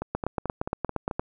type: two click trains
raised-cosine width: 1 ms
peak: -12 / -16 dBFS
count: 10 / 6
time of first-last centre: 0.15-1.195 / 0.02-1.112 s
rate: 8.61 / 4.58 Hz
effects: none